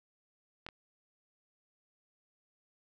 clicks, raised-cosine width 0.3 ms, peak -25 / -29 dBFS, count 2, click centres 0.665 / 0.688 s, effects none

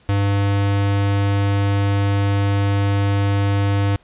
square tone, 100 Hz, G2, 35 cents sharp, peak -16 dBFS, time 0.09-3.96 s, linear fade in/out 0 ms, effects pink hiss -54 dBFS RMS until 4.03 s + resampled to 8000 Hz

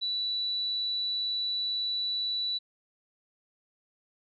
sine tone, 3951 Hz, B7, in tune, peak -28 dBFS, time 0.01-2.59 s, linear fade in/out 20 ms, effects none

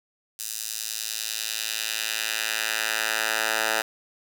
10% pulse tone with high-pass filter sweep, 110 Hz, A2, in tune, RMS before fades -28 dBFS, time 0.39-3.82 s, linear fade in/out 5 ms, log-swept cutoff 6700 to 1000 Hz, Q 0.99, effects 8-bit

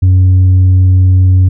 sine tone with tanh clipping, 92.5 Hz, F#2, in tune, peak -4 dBFS, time 0.02-1.49 s, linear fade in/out 10 ms, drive 2 dB, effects none

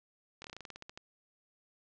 slowing click train, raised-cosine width 0.2 ms, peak -28 dBFS, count 13, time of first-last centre 0.42-0.975 s, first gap 23 ms, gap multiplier 1.12, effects low-pass 7000 Hz 12 dB/octave

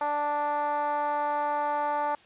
10% pulse tone with band-pass filter, 293.7 Hz, D4, in tune, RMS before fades -28 dBFS, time 0.01-2.15 s, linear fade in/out 2 ms, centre 820 Hz, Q 3.3, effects white hiss -55 dBFS RMS until 2.25 s + resampled to 8000 Hz

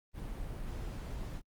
brown noise, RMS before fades -40 dBFS, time 0.13-1.42 s, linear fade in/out 50 ms, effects Opus 32 kbps

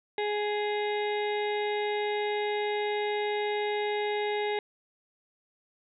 harmonic tone with a mistuned harmonic, 416.8 Hz, G#4, 6 cents sharp, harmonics 1 / 2 / 4 / 5 / 6 / 7 / 8 / 9, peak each -29 / -33 / -42 / -37 / -46 / -46 / -49 / -42 dBFS, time 0.18-4.59 s, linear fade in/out 2 ms, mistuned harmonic 7, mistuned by -20 cents, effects none

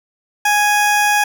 20% pulse tone, 830.6 Hz, G#5, in tune, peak -7 dBFS, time 0.45-1.24 s, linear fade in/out 5 ms, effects none

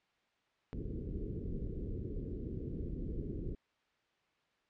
pink low-pass noise, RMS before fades -40 dBFS, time 0.73-3.55 s, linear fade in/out 0 ms, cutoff 440 Hz, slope 48 dB/octave, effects white hiss -75 dBFS RMS until 4.69 s + low-pass 3000 Hz 12 dB/octave

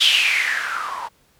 violet noise with low-pass filter sweep, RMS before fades -20 dBFS, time 0-1.09 s, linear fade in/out 20 ms, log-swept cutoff 3400 to 890 Hz, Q 7.7, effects pink hiss -59 dBFS RMS until 1.39 s

